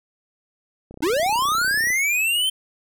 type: click train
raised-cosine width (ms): 2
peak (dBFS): -26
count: 32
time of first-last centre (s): 0.91-1.904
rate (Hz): 31.2
type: linear sweep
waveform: square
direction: up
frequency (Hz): 277.2 to 3136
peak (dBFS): -19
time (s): 1.02-2.5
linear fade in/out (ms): 10
effects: none